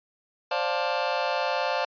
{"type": "chord", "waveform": "sawtooth", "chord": "D minor seventh", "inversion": "third", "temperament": "just", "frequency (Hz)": [528.6, 587.3, 704.8, 881], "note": ["C5", "D5", "F5", "A5"], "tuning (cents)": [18, 0, 16, 2], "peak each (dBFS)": -26, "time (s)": [0.51, 1.85], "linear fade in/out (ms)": 5, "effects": ["resampled to 11025 Hz"]}